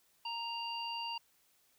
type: harmonic tone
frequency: 932.3 Hz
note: A#5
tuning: in tune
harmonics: 1 / 3 / 5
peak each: -40 / -41 / -45 dBFS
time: 0.25-1.18 s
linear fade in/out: 5 ms
effects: white hiss -71 dBFS RMS until 1.78 s